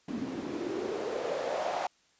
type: noise with band-pass filter sweep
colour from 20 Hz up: white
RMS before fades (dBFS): -34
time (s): 0.08-1.87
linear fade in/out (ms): 5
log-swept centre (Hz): 230 to 740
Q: 5
effects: white hiss -67 dBFS RMS until 2.19 s + resampled to 16000 Hz